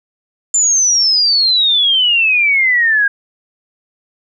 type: exponential sweep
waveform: sine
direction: down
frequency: 7220 to 1610 Hz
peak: -9 dBFS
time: 0.54-3.08 s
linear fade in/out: 5 ms
effects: none